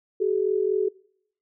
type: tone pair together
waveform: sine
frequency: 380.7 / 425 Hz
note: F#4 / G#4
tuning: +49 / +40 cents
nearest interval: major second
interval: 191 cents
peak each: -23 / -23 dBFS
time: 0.2-0.89 s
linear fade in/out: 10 ms
effects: noise-tail reverb RT60 0.7 s tail -24 dB re dry